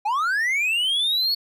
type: linear sweep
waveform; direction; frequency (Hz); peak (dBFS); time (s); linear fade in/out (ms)
triangle; up; 792 to 4435; -18; 0.05-1.35; 10
effects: none